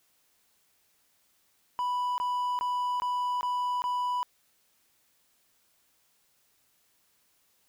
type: tone bursts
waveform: triangle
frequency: 987.8 Hz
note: B5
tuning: in tune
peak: -25 dBFS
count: 6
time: 1.79-4.23 s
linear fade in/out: 0 ms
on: 390 ms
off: 20 ms
effects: white hiss -69 dBFS RMS until 7.68 s